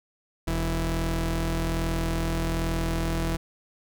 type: tone pair together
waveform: sawtooth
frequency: 41.2 / 164.81 Hz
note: E1 / E3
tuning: 0 / 0 cents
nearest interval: 2 octaves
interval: 2400 cents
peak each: -23 dBFS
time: 0.47-3.37 s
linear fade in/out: 10 ms
effects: none